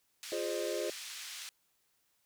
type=band-pass noise; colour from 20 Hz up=white; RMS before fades=-45 dBFS; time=0.23-1.49 s; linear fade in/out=0 ms; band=1900 to 6200 Hz; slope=12 dB/octave
type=chord; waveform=triangle; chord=F minor seventh; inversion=none; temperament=equal with one note detuned; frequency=349.2 / 415.3 / 523.3 / 608.4 Hz; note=F4 / Ab4 / C5 / Eb5; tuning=0 / 0 / 0 / -39 cents; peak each=-37 dBFS; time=0.32-0.9 s; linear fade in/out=2 ms
effects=white hiss -75 dBFS RMS until 2.25 s